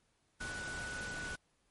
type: tone in noise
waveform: sine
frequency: 1480 Hz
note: F#6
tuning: in tune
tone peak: -41 dBFS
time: 0.4-1.36 s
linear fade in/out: 10 ms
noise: pink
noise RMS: -45 dBFS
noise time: 0.4-1.36 s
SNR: +1 dB
effects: pink hiss -75 dBFS RMS until 1.7 s + MP3 48 kbps